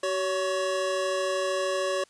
square tone cluster, 379 / 563 / 1104 Hz, F#4 / C#5 / C#6, +42 / +27 / -7 cents, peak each -32 / -28 / -35 dBFS, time 0.03-2.04 s, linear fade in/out 5 ms, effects white hiss -61 dBFS RMS until 2.09 s + resampled to 22050 Hz

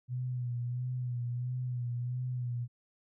sine tone with vibrato, 123.47 Hz, B2, in tune, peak -32 dBFS, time 0.08-2.68 s, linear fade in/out 50 ms, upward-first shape sine, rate 1.5 Hz, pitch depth 42 cents each way, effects none

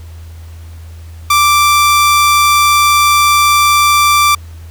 sawtooth tone, 1174.7 Hz, D6, in tune, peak -3 dBFS, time 1.3-4.35 s, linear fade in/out 5 ms, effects added 82 Hz sine -28 dBFS peak until 4.7 s + pink hiss -44 dBFS RMS until 4.7 s

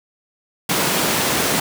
pink high-pass noise, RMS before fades -19 dBFS, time 0.69-1.6 s, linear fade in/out 5 ms, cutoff 170 Hz, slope 12 dB/octave, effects none

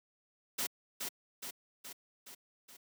white noise with echo, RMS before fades -35 dBFS, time 0.58-0.67 s, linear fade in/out 10 ms, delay 420 ms, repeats 5, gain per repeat -4 dB, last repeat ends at 2.77 s, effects high-pass 150 Hz 12 dB/octave

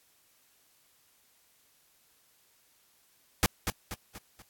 pink noise with echo, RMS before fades -23 dBFS, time 3.43-3.46 s, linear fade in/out 0 ms, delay 240 ms, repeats 4, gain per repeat -7 dB, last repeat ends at 4.42 s, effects white hiss -66 dBFS RMS until 4.49 s + AAC 64 kbps

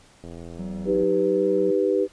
click train, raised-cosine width 2 ms, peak -26 dBFS, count 68, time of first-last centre 0.24-1.034 s, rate 84.4 Hz
triangle tone with vibrato, 186.6 Hz, F#3, 15 cents sharp, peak -28 dBFS, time 0.59-1.71 s, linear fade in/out 5 ms, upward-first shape triangle, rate 1.4 Hz, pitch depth 41 cents each way
sine chord, Eb augmented, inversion none, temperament equal, 311.1 / 392 / 493.9 Hz, Eb4 / G4 / B4, 0 / 0 / 0 cents, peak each -26 / -21 / -23 dBFS, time 0.85-2.08 s, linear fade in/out 50 ms
effects pink hiss -54 dBFS RMS until 2.12 s + resampled to 22050 Hz

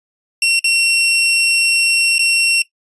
sawtooth tone with dropouts, 2728 Hz, F7, 41 cents flat, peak -8 dBFS, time 0.42-2.62 s, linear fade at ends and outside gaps 2 ms, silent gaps 0.593-0.642 / 2.182-2.192 s, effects noise-tail reverb RT60 0.1 s tail -17 dB re dry + resampled to 24000 Hz

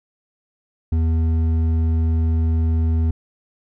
sine tone with hard clipping, 81.1 Hz, E2, 28 cents flat, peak -17 dBFS, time 0.92-3.11 s, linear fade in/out 5 ms, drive 7 dB, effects none

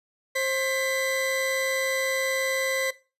40% pulse tone pair together, 530.5 / 2003 Hz, C5 / B6, +24 / +24 cents, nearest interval octave + major seventh, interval 2300 cents, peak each -26 dBFS, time 0.35-2.91 s, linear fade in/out 10 ms, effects noise-tail reverb RT60 0.3 s tail -18 dB re dry + resampled to 32000 Hz

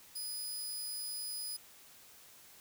15% pulse tone, 4975 Hz, D#8, 1 cent flat, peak -32 dBFS, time 0.15-1.57 s, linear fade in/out 10 ms, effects white hiss -58 dBFS RMS until 2.6 s

